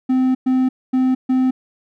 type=tone bursts at uneven times; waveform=triangle; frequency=258.1 Hz; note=C4; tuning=23 cents flat; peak=-11 dBFS; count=4; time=0.09-0.35 / 0.46-0.69 / 0.93-1.15 / 1.29-1.51 s; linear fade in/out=10 ms; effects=none